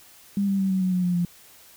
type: tone with pitch steps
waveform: sine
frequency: 200.1 / 196.21 / 192.39 / 188.65 / 184.98 / 181.38 / 177.86 / 174.4 Hz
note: G3 / G3 / G3 / F#3 / F#3 / F#3 / F3 / F3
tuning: +36 / +2 / -32 / +34 / 0 / -34 / +32 / -2 cents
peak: -20 dBFS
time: 0.37-1.25 s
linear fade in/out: 2 ms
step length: 110 ms
effects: white hiss -51 dBFS RMS until 1.76 s